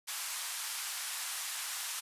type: band-pass noise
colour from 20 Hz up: white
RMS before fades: -39 dBFS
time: 0.07-2.01 s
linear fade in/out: 20 ms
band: 850 to 12000 Hz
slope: 24 dB/octave
effects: resampled to 32000 Hz